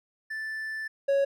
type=tone pair in turn; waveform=triangle; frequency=1760 / 554.4 Hz; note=A6 / C#5; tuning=0 / 0 cents; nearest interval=octave + minor sixth; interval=2000 cents; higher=first; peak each=-30 / -19 dBFS; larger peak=second; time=0.3-0.88 / 1.08-1.25 s; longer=first; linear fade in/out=10 ms; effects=none